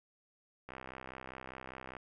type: click train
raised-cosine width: 0.5 ms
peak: -30 dBFS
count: 84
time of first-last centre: 0.69-1.967 s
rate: 65 Hz
effects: none